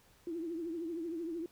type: tone with vibrato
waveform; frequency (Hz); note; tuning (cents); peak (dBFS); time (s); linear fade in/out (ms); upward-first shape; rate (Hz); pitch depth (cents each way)
sine; 333; E4; +18; -36; 0.27-1.46; 2; triangle; 13; 110
effects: pink hiss -65 dBFS RMS until 1.51 s